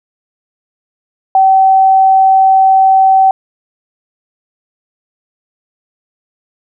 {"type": "tone", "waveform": "sine", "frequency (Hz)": 767, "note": "G5", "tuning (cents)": -38, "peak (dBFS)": -4, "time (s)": [1.35, 3.31], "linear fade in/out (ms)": 2, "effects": []}